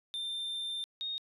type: tone pair in turn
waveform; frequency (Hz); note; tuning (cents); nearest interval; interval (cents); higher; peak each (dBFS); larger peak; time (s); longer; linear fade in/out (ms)
triangle / sine; 3587 / 3714; A7 / A#7; +33 / -7; minor second; 60; second; -33 / -34; first; 0.14-0.84 / 1.01-1.18; first; 0
effects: resampled to 32000 Hz